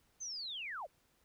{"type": "linear sweep", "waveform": "sine", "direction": "down", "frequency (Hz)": [6370, 466.5], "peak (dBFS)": -40, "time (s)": [0.2, 0.87], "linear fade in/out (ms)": 20, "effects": ["pink hiss -73 dBFS RMS until 1.24 s"]}